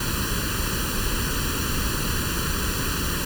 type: noise with comb filter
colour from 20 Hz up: pink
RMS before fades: -25 dBFS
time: 0-3.25 s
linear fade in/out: 5 ms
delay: 0.69 ms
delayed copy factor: +0.85
effects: none